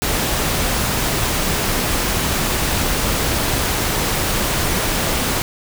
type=noise; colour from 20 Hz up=pink; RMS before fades=-19 dBFS; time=0.02-5.42 s; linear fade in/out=0 ms; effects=none